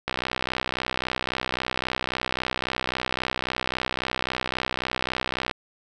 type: click train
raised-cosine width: 0.3 ms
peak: -9 dBFS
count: 347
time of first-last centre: 0.08-5.512 s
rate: 63.7 Hz
effects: none